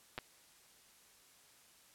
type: clicks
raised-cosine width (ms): 0.3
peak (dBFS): -24 / -26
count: 2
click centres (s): 0.179 / 0.187
effects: white hiss -64 dBFS RMS until 1.94 s + low-pass 12000 Hz 12 dB/octave